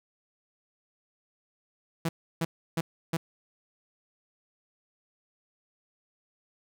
sawtooth tone bursts, 164.81 Hz, E3, in tune, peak -22 dBFS, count 4, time 2.05-3.17 s, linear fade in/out 5 ms, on 40 ms, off 320 ms, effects none

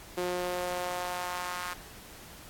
sawtooth tone with high-pass filter sweep, 178.9 Hz, F3, 42 cents sharp, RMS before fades -34 dBFS, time 0.17-1.74 s, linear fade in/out 10 ms, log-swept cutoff 370 to 1200 Hz, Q 1.9, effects pink hiss -49 dBFS RMS until 2.49 s + AAC 64 kbps

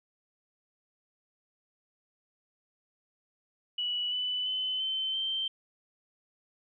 sine tone with pitch steps, 2944 / 2989 / 3034 / 3080 / 3126 Hz, F#7 / F#7 / F#7 / G7 / G7, -9 / +17 / +43 / -31 / -6 cents, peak -29 dBFS, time 3.78-5.48 s, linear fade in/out 5 ms, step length 340 ms, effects none

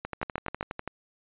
two click trains, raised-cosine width 0.5 ms, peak -14 / -18 dBFS, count 4 / 11, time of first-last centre 0.23-0.61 / 0.05-0.876 s, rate 7.9 / 12.1 Hz, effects resampled to 8000 Hz

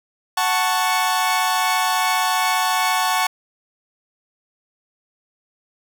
sawtooth chord, F# minor, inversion none, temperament equal, 740 / 880 / 1108.7 Hz, F#5 / A5 / C#6, 0 / 0 / 0 cents, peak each -18 dBFS, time 0.37-3.27 s, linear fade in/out 5 ms, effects none

